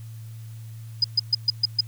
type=tone bursts; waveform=sine; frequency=4978 Hz; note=D#8; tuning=in tune; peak=-15 dBFS; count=6; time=1.02-1.808 s; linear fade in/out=5 ms; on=23 ms; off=130 ms; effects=added 112 Hz sine -36 dBFS peak until 1.87 s + white hiss -55 dBFS RMS until 1.87 s